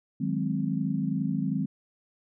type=chord; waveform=sine; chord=Ab dominant seventh; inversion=second; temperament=equal; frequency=155.56 / 185 / 207.7 / 261.6 Hz; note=Eb3 / Gb3 / Ab3 / C4; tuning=0 / 0 / 0 / 0 cents; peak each=-31 dBFS; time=0.2-1.66 s; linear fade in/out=10 ms; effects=none